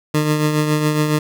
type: tone with tremolo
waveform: 20% pulse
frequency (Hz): 151.8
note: D#3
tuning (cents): -42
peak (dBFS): -8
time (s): 0.14-1.19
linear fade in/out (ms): 5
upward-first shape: triangle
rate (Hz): 7.2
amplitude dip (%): 50
effects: none